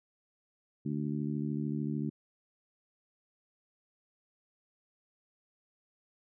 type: harmonic tone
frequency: 73.42 Hz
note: D2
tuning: in tune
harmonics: 2 / 3 / 4 / 5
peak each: -35 / -35 / -38 / -45 dBFS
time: 0.85-2.1 s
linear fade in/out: 10 ms
effects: none